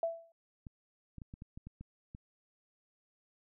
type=tone with exponential decay; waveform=sine; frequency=665 Hz; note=E5; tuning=15 cents sharp; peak=-27 dBFS; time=0.03-0.32 s; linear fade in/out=2 ms; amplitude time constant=62 ms
type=clicks; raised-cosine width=5 ms; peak=-34 dBFS; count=9; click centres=0.668 / 1.183 / 1.218 / 1.339 / 1.421 / 1.575 / 1.67 / 1.81 / 2.149 s
effects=none